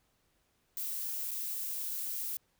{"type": "noise with dropouts", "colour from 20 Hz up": "violet", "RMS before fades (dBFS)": -37, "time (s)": [0.77, 2.37], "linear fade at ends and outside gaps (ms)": 1, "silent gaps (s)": [1.309, 1.314], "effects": ["pink hiss -74 dBFS RMS until 2.59 s"]}